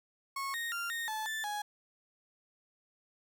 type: tone with pitch steps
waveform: 35% pulse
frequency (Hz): 1096 / 1859 / 1390 / 1849 / 868 / 1761 / 832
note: C#6 / A#6 / F6 / A#6 / A5 / A6 / G#5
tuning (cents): -20 / -5 / -9 / -15 / -24 / +1 / +3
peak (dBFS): -33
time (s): 0.36-1.62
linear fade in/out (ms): 5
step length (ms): 180
effects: none